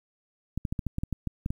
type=clicks; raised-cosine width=5 ms; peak=-17 dBFS; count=11; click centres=0.576 / 0.652 / 0.725 / 0.792 / 0.867 / 0.984 / 1.035 / 1.127 / 1.273 / 1.461 / 1.505 s; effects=9-bit